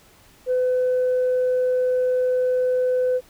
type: tone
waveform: sine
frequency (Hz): 505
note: B4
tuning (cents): +39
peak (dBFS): -16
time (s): 0.46-3.21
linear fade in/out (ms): 50
effects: tanh soft clip ceiling -15 dBFS + pink hiss -53 dBFS RMS until 3.29 s